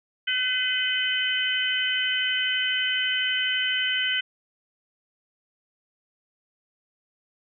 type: harmonic tone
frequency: 507 Hz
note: B4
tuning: 45 cents sharp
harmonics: 3 / 4 / 5 / 6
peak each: -28 / -30 / -32 / -25 dBFS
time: 0.27-4.21 s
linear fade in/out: 10 ms
effects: none